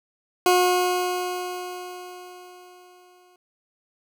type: tone with exponential decay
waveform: 20% pulse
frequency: 361.1 Hz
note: F#4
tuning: 42 cents flat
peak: -10 dBFS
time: 0.46-3.36 s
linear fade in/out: 2 ms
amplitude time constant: 630 ms
effects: none